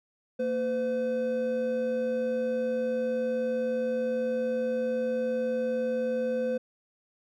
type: tone pair together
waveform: triangle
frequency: 229.9 / 508.9 Hz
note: A#3 / C5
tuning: -24 / -48 cents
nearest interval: octave + major second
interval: 1376 cents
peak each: -31 / -25 dBFS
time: 0.39-6.58 s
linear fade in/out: 10 ms
effects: none